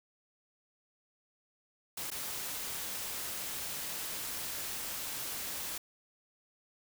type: noise with dropouts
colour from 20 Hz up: white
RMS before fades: -39 dBFS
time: 1.97-5.78 s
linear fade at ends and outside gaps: 5 ms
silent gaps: 2.104-2.114 s
effects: none